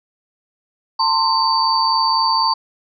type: tone cluster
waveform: sine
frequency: 903 / 1047 / 4591 Hz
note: A5 / C6 / D8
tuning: +45 / +1 / -40 cents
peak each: -18 dBFS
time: 0.99-2.54 s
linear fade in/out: 10 ms
effects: none